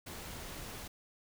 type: noise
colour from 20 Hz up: pink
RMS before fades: -45 dBFS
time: 0.06-0.88 s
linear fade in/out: 10 ms
effects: none